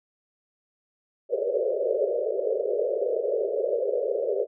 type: band-pass noise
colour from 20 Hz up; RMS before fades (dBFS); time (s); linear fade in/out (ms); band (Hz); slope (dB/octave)
white; -26; 1.29-4.47; 50; 390 to 600; 96
effects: none